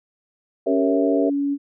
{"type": "chord", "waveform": "sine", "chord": "G diminished seventh", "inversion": "none", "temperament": "equal", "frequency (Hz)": [392, 466.2, 554.4, 659.3], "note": ["G4", "Bb4", "Db5", "Fb5"], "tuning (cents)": [0, 0, 0, 0], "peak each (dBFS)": [-24, -23, -26, -24], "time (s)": [0.66, 1.3], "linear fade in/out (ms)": 10}
{"type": "tone with pitch glide", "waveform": "sine", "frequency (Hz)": [277.2, 282.5], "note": ["C#4", "C#4"], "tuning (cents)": [0, 33], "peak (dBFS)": -19, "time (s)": [0.66, 1.58], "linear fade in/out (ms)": 50, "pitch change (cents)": 33, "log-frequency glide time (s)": [0.83, 0.99]}
{"effects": []}